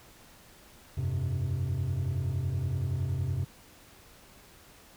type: chord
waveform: triangle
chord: F suspended second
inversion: none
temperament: equal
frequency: 87.31 / 98 / 130.81 Hz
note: F2 / G2 / C3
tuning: 0 / 0 / 0 cents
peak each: -30 / -30 / -28 dBFS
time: 0.97-3.45 s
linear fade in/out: 10 ms
effects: tanh soft clip ceiling -22 dBFS + pink hiss -55 dBFS RMS until 4.96 s